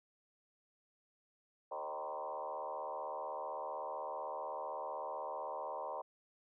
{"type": "tone with frequency modulation", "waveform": "sine", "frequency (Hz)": 775, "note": "G5", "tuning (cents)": -20, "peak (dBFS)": -39, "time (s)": [1.71, 6.02], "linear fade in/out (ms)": 10, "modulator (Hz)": 75.8, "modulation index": 3.7, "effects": []}